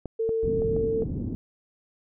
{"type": "clicks", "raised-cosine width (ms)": 2, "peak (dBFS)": -19, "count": 5, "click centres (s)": [0.057, 0.292, 0.62, 0.765, 1.022]}
{"type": "tone", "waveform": "sine", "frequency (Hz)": 449.4, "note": "A4", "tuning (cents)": 37, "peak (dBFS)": -23, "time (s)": [0.19, 1.04], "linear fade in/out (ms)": 10}
{"type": "low-pass noise", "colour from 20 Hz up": "white", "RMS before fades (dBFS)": -31, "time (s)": [0.43, 1.35], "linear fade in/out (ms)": 0, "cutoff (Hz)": 280, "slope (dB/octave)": 24}
{"effects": []}